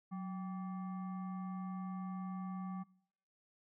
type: tone with frequency modulation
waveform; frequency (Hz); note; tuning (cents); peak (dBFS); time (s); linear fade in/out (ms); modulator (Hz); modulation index
sine; 185.3; F#3; +3; -39; 0.11-2.84; 20; 969; 0.49
effects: noise-tail reverb RT60 0.7 s tail -24 dB re dry